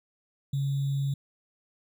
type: tone with sample-and-hold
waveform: sine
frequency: 138.59 Hz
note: C#3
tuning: in tune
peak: -25 dBFS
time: 0.53-1.14 s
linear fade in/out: 5 ms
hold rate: 3675 Hz
effects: none